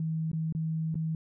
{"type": "tone with dropouts", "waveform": "sine", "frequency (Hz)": 160.1, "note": "D#3", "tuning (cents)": 50, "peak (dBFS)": -28, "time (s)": [0, 1.15], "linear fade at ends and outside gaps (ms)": 2, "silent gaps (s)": [[0.316, 0.331], [0.525, 0.549], [0.944, 0.954]], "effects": []}